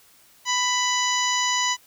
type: harmonic tone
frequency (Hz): 992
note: B5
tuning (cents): +7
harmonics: 1 / 2 / 3 / 4 / 5 / 6 / 7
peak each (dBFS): -25 / -27 / -28 / -31 / -33 / -29 / -29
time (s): 0.45-1.77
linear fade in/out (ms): 50
effects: white hiss -55 dBFS RMS until 1.86 s